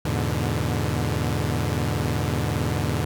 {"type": "chord", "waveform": "sawtooth", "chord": "E dominant seventh", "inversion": "none", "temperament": "equal with one note detuned", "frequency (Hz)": [82.41, 103.83, 121.77, 146.83], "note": ["E2", "G#2", "B2", "D3"], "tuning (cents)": [0, 0, -24, 0], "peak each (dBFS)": -24, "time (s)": [0.05, 3.05], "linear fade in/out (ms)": 5, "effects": []}